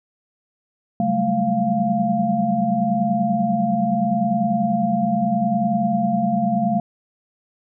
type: tone cluster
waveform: sine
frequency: 136.7 / 187.8 / 197.7 / 218.5 / 697 Hz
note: C#3 / F#3 / G3 / A3 / F5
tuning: -24 / +26 / +15 / -12 / -4 cents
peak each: -30 / -27 / -24 / -21 / -21 dBFS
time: 1-6.8 s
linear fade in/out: 2 ms
effects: none